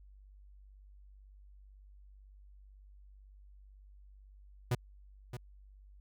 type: tone with echo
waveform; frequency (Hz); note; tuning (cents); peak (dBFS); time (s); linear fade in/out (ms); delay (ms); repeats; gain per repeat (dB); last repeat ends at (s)
45% pulse; 122.5; B2; -14; -28; 4.71-4.75; 5; 620; 1; -11; 5.37
effects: added 49 Hz sine -54 dBFS peak until 6 s